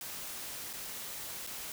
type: noise with dropouts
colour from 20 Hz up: white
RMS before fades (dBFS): -42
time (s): 0.01-1.72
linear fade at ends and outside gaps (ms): 1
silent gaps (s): 0.731-0.735 / 1.466-1.472
effects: none